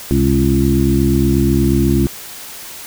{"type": "harmonic tone with a mistuned harmonic", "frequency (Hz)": 68.3, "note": "C#2", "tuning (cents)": -25, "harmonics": [1, 2, 3, 4, 5], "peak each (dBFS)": [-17, -17, -17, -17, -17], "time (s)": [0.11, 2.07], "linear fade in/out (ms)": 0, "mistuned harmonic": 2, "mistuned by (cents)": -72, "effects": ["white hiss -32 dBFS RMS until 2.86 s"]}